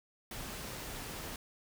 pink noise, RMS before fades -43 dBFS, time 0.31-1.36 s, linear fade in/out 2 ms, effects none

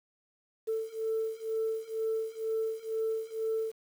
sine beating tone pair, 443 / 445.1 Hz, A4 / A4, +12 / +20 cents, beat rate 2.1 Hz, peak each -33 / -32 dBFS, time 0.67-3.72 s, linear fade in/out 20 ms, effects tanh soft clip ceiling -24 dBFS + 9-bit

